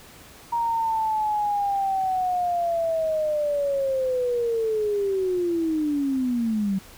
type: linear sweep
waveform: sine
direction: down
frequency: 942 to 188.5 Hz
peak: -21 dBFS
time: 0.52-6.79 s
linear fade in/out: 10 ms
effects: pink hiss -47 dBFS RMS until 6.97 s